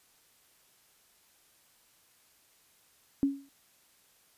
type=tone with exponential decay; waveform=sine; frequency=277.2 Hz; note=C#4; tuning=in tune; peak=-20 dBFS; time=3.23-3.49 s; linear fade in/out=0 ms; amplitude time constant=55 ms; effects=white hiss -65 dBFS RMS until 4.37 s + resampled to 32000 Hz